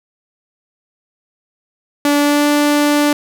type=tone with pitch glide; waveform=sawtooth; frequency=289.4 to 293.1 Hz; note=D4 to D4; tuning=-25 to -3 cents; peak=-7 dBFS; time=2.05-3.13 s; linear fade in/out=2 ms; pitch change=+22 cents; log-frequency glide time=2.17-2.47 s; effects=none